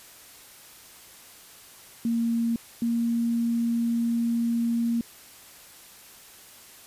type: tone pair in turn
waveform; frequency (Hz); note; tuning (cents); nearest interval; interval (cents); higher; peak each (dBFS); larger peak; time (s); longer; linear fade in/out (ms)
sine; 231.8 / 233.4; A#3 / A#3; -10 / +2; unison; 12; second; -22; neither; 2.05-2.56 / 2.82-5.01; second; 2
effects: white hiss -49 dBFS RMS until 6.86 s + resampled to 32000 Hz